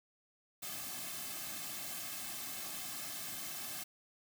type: noise with comb filter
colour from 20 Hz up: white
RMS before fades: -43 dBFS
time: 0.62-3.84 s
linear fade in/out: 10 ms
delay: 2.1 ms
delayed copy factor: -0.95
effects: none